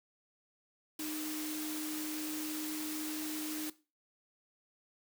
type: tone in noise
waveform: sine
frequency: 307.6 Hz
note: D#4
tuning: 20 cents flat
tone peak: -38 dBFS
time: 0.99-3.7 s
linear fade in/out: 5 ms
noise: white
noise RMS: -42 dBFS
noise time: 0.99-3.7 s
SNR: +1 dB
effects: noise-tail reverb RT60 0.3 s tail -17 dB re dry + high-pass 200 Hz 12 dB/octave